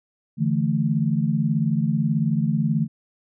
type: chord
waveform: sine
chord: D suspended second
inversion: none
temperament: just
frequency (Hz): 146.83 / 165.19 / 220.2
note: D3 / E3 / A3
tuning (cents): 0 / +4 / +2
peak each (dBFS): -23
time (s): 0.37-2.88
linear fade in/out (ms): 50
effects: none